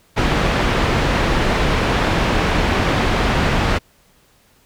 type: low-pass noise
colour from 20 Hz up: pink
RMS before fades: -17 dBFS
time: 0.16-3.79 s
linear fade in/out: 20 ms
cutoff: 2900 Hz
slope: 12 dB/octave
effects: pink hiss -55 dBFS RMS until 4.65 s